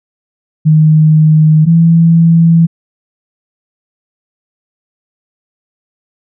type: tone pair in turn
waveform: sine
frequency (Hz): 155.5 / 166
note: D#3 / E3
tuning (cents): -1 / +12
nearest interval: minor second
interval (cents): 113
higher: second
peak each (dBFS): -3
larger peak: neither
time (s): 0.65-1.66 / 1.66-2.67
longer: neither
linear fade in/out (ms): 20
effects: none